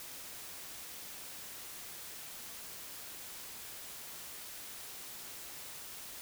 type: silence
effects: white hiss -47 dBFS RMS until 6.21 s